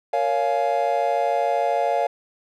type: chord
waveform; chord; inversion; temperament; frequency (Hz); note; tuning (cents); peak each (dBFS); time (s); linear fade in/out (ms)
triangle; Bb minor seventh; none; just; 466.2 / 559.4 / 699.2 / 839.1; Bb4 / Db5 / F5 / Ab5; 0 / +16 / +2 / +18; -26 / -22 / -20 / -25; 0.13-2.07; 5
effects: none